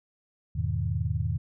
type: chord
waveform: sine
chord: E major seventh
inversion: none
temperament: equal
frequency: 82.41 / 103.83 / 123.47 / 155.56 Hz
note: E2 / G#2 / B2 / D#3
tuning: 0 / 0 / 0 / 0 cents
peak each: -30 / -30 / -32 / -33 dBFS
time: 0.55-1.38 s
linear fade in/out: 10 ms
effects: none